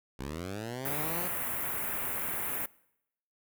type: linear sweep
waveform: 10% pulse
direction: up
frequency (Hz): 62.3 to 182.3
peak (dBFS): -28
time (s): 0.19-1.28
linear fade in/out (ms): 5
type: band-stop noise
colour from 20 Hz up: white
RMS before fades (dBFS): -34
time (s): 0.85-2.66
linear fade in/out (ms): 5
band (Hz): 2300 to 11000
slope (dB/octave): 24
effects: noise-tail reverb RT60 0.8 s tail -23 dB re dry